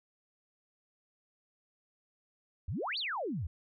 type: exponential two-way sweep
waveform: sine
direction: up then down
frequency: 69.1 to 4800 to 69.1 Hz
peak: -33 dBFS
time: 2.68-3.47 s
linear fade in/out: 5 ms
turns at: 2.98 s
effects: none